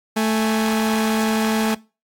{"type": "tone pair together", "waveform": "sawtooth", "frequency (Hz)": [220, 829.2], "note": ["A3", "G#5"], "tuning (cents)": [0, -3], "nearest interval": "octave + major seventh", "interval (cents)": 2297, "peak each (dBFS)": [-14, -23], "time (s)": [0.16, 1.75], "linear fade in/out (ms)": 10, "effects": ["noise-tail reverb RT60 0.3 s tail -22 dB re dry", "AAC 64 kbps"]}